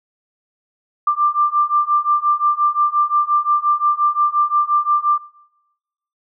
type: beating tone pair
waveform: sine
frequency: 1182 / 1187.7 Hz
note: D6 / D6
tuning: +11 / +19 cents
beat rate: 5.7 Hz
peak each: -17 / -16 dBFS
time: 1.07-5.18 s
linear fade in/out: 5 ms
effects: noise-tail reverb RT60 1.0 s tail -23 dB re dry